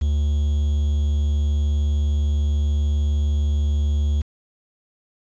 triangle tone with quantisation, 73.4 Hz, D2, in tune, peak -15 dBFS, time 0.01-4.22 s, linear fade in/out 10 ms, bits 7, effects resampled to 16000 Hz

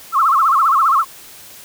sine tone with vibrato, 1200 Hz, D6, 37 cents sharp, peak -10 dBFS, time 0.12-1.05 s, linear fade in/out 50 ms, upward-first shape sine, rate 15 Hz, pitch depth 210 cents each way, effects white hiss -39 dBFS RMS until 1.64 s

